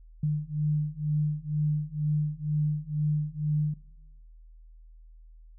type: beating tone pair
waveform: sine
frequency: 149.5 / 151.6 Hz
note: D3 / D#3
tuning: +31 / -45 cents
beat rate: 2.1 Hz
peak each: -29 / -28 dBFS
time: 0.23-3.74 s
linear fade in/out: 5 ms
effects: noise-tail reverb RT60 0.8 s tail -17 dB re dry + added 40 Hz sine -48 dBFS peak until 5.58 s